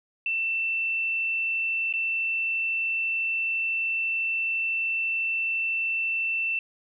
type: tone with dropouts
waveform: sine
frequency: 2677 Hz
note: E7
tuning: 26 cents sharp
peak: -24 dBFS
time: 0.26-6.59 s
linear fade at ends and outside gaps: 2 ms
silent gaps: 1.927-1.937 s
effects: none